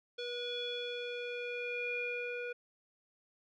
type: tone with low-pass filter sweep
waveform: square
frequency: 484.9 Hz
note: B4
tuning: 32 cents flat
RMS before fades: -39 dBFS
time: 0.18-2.53 s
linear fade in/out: 10 ms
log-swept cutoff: 3800 to 2100 Hz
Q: 8.2
effects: none